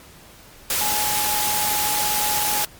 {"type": "tone in noise", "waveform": "sine", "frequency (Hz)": 840, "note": "G#5", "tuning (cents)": 19, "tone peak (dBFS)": -25, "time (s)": [0.81, 2.64], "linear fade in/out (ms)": 2, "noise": "white", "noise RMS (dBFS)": -22, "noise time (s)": [0.7, 2.65], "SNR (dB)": -6, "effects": ["pink hiss -46 dBFS RMS until 2.79 s", "MP3 96 kbps"]}